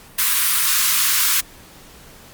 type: high-pass noise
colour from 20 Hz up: white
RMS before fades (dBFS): -17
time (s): 0.18-1.41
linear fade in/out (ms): 10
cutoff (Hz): 1000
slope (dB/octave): 96
effects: pink hiss -44 dBFS RMS until 2.33 s + Opus 48 kbps